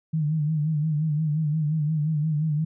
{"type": "tone with vibrato", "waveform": "sine", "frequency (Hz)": 153.5, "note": "D#3", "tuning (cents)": -23, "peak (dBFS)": -21, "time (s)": [0.13, 2.65], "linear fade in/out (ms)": 10, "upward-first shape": "sine", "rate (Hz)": 5.7, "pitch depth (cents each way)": 74, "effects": []}